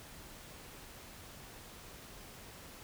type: silence
effects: pink hiss -52 dBFS RMS until 2.83 s